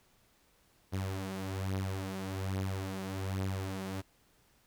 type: beating tone pair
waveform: sawtooth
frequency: 94.9 / 96.1 Hz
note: F#2 / G2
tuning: +44 / -34 cents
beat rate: 1.2 Hz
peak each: -35 / -32 dBFS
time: 0.92-4.02 s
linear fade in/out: 20 ms
effects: pink hiss -68 dBFS RMS until 4.66 s